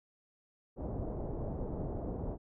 pink low-pass noise, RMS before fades -38 dBFS, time 0.76-2.38 s, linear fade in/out 50 ms, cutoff 700 Hz, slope 24 dB/octave, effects none

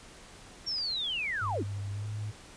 sine linear sweep, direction down, 5588 to 164.81 Hz, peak -30 dBFS, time 0.66-1.64 s, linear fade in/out 20 ms
clicks, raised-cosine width 0.2 ms, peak -35 dBFS, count 2, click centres 0.781 / 0.786 s
sine tone with pitch glide, 100.2 to 105.55 Hz, G2 to G#2, +38 to +29 cents, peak -33 dBFS, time 1.41-2.32 s, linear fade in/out 20 ms, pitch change +91 cents, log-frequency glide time 1.93-2.07 s
effects pink hiss -51 dBFS RMS until 2.56 s + resampled to 22050 Hz

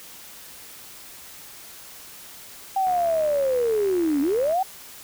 sine linear two-way sweep, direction down then up, 784 to 271 to 784 Hz, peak -19 dBFS, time 2.76-4.63 s, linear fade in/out 5 ms, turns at 4.21 s
click train, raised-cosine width 0.5 ms, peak -25 dBFS, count 123, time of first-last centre 2.87-4.523 s, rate 73.8 Hz
effects white hiss -43 dBFS RMS until 5.03 s

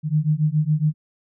sine beating tone pair, 149.4 / 156.6 Hz, D3 / D#3, +30 / +11 cents, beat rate 7.2 Hz, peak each -20 dBFS, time 0.03-0.94 s, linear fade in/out 50 ms, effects none

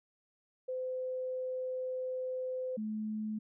sine tone pair in turn, 512 / 215.3 Hz, C5 / A3, -38 / -37 cents, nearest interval octave + minor third, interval 1499 cents, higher first, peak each -34 / -34 dBFS, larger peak neither, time 0.68-2.77 / 2.77-3.39 s, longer first, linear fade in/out 10 ms, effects none

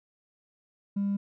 sine tone with hard clipping, 200 Hz, G3, 35 cents sharp, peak -26 dBFS, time 0.96-1.17 s, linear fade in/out 10 ms, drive 1 dB, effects none

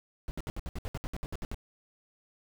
brown noise bursts, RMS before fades -35 dBFS, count 14, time 0.28-1.545 s, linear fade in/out 0 ms, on 30 ms, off 65 ms, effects none

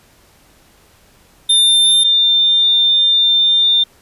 square / sine tone pair in turn, 3601 / 3601 Hz, A7 / A7, +39 / +39 cents, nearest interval unison, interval 0 cents, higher neither, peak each -9 dBFS, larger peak neither, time 1.49-2.04 / 2.04-3.84 s, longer second, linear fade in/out 10 ms, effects pink hiss -50 dBFS RMS until 4.01 s + resampled to 32000 Hz

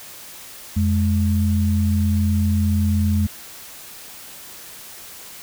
sine tone pair together, 88 / 209.3 Hz, F2 / G#3, +14 / +14 cents, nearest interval octave + minor third, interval 1500 cents, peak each -17 / -20 dBFS, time 0.76-3.27 s, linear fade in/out 10 ms, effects white hiss -39 dBFS RMS until 5.42 s

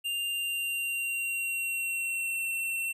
square tone with pitch glide, 2794 to 2708 Hz, F7 to E7, 0 to +46 cents, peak -30 dBFS, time 0.04-2.93 s, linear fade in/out 20 ms, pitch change -54 cents, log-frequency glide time 0.27-2.43 s, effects none

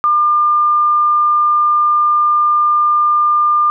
sine tone, 1200 Hz, D6, 37 cents sharp, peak -9 dBFS, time 0.04-3.7 s, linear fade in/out 0 ms, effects none

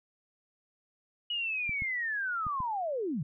sine linear sweep, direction down, 2923 to 125.1 Hz, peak -30 dBFS, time 1.3-3.23 s, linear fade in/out 5 ms
clicks, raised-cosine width 5 ms, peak -28 dBFS, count 4, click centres 1.694 / 1.821 / 2.467 / 2.604 s
effects none

